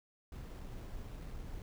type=noise with sample-and-hold; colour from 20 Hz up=brown; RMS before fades=-45 dBFS; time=0.32-1.62 s; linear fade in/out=2 ms; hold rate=6300 Hz; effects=none

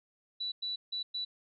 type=tone bursts at uneven times; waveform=sine; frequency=3951 Hz; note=B7; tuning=in tune; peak=-33 dBFS; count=4; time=0.4-0.52 / 0.62-0.76 / 0.92-1.03 / 1.14-1.25 s; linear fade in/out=10 ms; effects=none

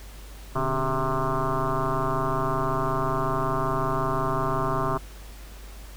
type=tone with frequency modulation; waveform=sine; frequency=523.3 Hz; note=C5; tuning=in tune; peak=-22 dBFS; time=0.55-4.98 s; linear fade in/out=10 ms; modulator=134 Hz; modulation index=5.6; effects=added 50 Hz sine -40 dBFS peak until 5.96 s + pink hiss -48 dBFS RMS until 5.96 s

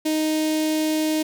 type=tone with notch filter; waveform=sawtooth; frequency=311.1 Hz; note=D#4; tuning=in tune; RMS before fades=-22 dBFS; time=0.05-1.23 s; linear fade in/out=10 ms; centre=1300 Hz; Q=0.71; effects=none

